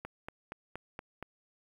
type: click train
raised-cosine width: 0.5 ms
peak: -25 dBFS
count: 6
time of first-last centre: 0.05-1.226 s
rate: 4.25 Hz
effects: 9-bit